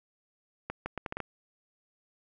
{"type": "accelerating click train", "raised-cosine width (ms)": 0.5, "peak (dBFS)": -19, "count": 7, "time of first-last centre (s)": [0.7, 1.203], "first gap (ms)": 160, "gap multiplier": 0.73, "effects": []}